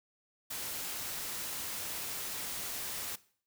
white noise, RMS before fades -39 dBFS, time 0.5-3.16 s, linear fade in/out 10 ms, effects noise-tail reverb RT60 0.5 s tail -19 dB re dry

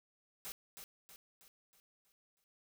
white noise with echo, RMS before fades -45 dBFS, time 0.45-0.52 s, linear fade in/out 0 ms, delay 320 ms, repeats 6, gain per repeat -6 dB, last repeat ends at 2.44 s, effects none

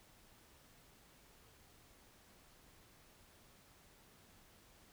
silence, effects pink hiss -65 dBFS RMS until 4.92 s

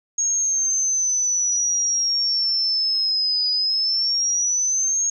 sine exponential two-way sweep, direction down then up, 6580 to 4940 to 6580 Hz, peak -18 dBFS, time 0.18-5.1 s, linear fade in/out 5 ms, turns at 3.5 s, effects none

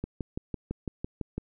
click train, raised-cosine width 3 ms, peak -19 dBFS, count 9, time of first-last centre 0.04-1.38 s, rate 5.97 Hz, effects none

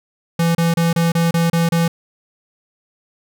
square tone bursts, 167.7 Hz, E3, 30 cents sharp, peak -14 dBFS, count 8, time 0.39-1.88 s, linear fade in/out 5 ms, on 160 ms, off 30 ms, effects none

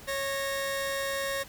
sawtooth tone pair together, 550 / 1853.5 Hz, C#5 / A#6, -14 / -10 cents, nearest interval octave + major sixth, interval 2104 cents, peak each -27 / -31 dBFS, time 0.07-1.44 s, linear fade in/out 20 ms, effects pink hiss -49 dBFS RMS until 1.48 s

